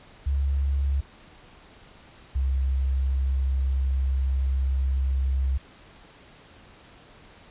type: tone pair in turn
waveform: sine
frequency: 69.2 / 66.48 Hz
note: C#2 / C2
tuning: -2 / +28 cents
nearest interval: minor second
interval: 70 cents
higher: first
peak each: -21 dBFS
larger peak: neither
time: 0.26-1.01 / 2.35-5.58 s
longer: second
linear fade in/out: 10 ms
effects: pink hiss -51 dBFS RMS until 7.5 s + resampled to 8000 Hz